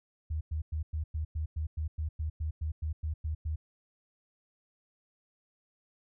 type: tone bursts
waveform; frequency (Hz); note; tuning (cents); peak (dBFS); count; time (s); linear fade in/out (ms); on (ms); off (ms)
sine; 77.78; D#2; 0; -30; 16; 0.3-3.56; 10; 110; 100
effects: none